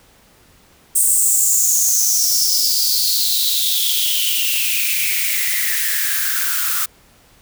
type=noise with high-pass filter sweep; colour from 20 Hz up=blue; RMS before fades=-17 dBFS; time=0.95-6.86 s; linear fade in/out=10 ms; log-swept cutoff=8600 to 1300 Hz; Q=7.3; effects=pink hiss -51 dBFS RMS until 7.41 s